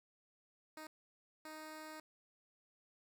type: tone bursts at uneven times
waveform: 10% pulse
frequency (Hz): 311.1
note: D#4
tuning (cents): 0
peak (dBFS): -40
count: 2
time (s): 0.77-0.87 / 1.45-2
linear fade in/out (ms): 2
effects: none